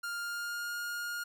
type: tone with pitch glide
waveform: 45% pulse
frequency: 1403 to 1420.9 Hz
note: F6 to F6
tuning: +8 to +29 cents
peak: -35 dBFS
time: 0.03-1.24 s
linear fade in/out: 10 ms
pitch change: +21 cents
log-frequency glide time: 0.17-0.75 s
effects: none